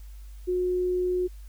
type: tone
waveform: sine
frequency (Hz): 362.4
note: F#4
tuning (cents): -36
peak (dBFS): -23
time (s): 0.47-1.28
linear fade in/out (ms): 20
effects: added 50 Hz sine -40 dBFS peak until 1.48 s + white hiss -60 dBFS RMS until 1.48 s